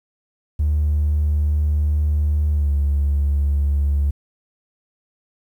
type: tone with pitch glide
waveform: triangle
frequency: 74.8 to 71.26 Hz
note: D2 to C#2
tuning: +32 to +48 cents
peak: -12 dBFS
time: 0.59-4.11 s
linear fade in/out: 10 ms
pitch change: -84 cents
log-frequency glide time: 2.54-2.7 s
effects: tanh soft clip ceiling -12 dBFS + 9-bit